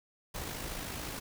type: noise with amplitude modulation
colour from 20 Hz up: pink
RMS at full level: -38 dBFS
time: 0.34-1.2 s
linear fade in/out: 10 ms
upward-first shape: sine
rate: 53.7 Hz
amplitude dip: 40%
effects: none